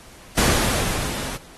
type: noise with level ramp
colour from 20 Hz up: pink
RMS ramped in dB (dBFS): -18 to -31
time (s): 0.37-1.37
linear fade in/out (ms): 10
effects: pink hiss -46 dBFS RMS until 1.57 s + AAC 32 kbps